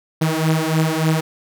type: beating tone pair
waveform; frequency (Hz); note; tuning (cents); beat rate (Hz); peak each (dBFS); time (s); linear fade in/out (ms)
sawtooth; 157.2 / 160.6; D#3 / E3; +18 / -45; 3.4; -15; 0.21-1.21; 10
effects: none